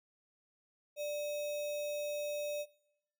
sine tone with sample-and-hold, 590 Hz, D5, 8 cents sharp, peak -35 dBFS, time 0.96-2.66 s, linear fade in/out 50 ms, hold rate 3150 Hz, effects noise-tail reverb RT60 0.8 s tail -21 dB re dry

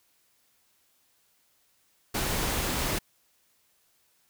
pink noise, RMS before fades -29 dBFS, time 2.14-2.99 s, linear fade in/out 10 ms, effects white hiss -68 dBFS RMS until 4.29 s

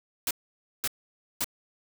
white noise bursts, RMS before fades -28 dBFS, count 3, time 0.27-1.444 s, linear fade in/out 2 ms, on 38 ms, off 530 ms, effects none

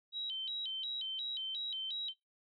sine tone with vibrato, 3456 Hz, A7, 32 cents flat, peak -36 dBFS, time 0.12-2.14 s, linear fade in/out 50 ms, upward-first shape square, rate 2.8 Hz, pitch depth 190 cents each way, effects noise-tail reverb RT60 0.2 s tail -22 dB re dry + MP3 32 kbps

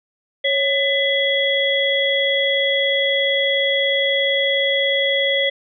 sine tone cluster, 553 / 2004 / 3339 Hz, C#5 / B6 / G#7, -4 / +25 / +9 cents, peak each -20 dBFS, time 0.44-5.5 s, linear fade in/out 10 ms, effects none

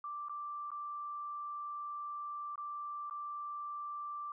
sine tone with dropouts, 1174.7 Hz, D6, in tune, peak -39 dBFS, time 0.04-4.32 s, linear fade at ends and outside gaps 2 ms, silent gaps 0.285-0.295 / 0.705-0.716 / 2.557-2.578 / 3.098-3.109 s, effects none

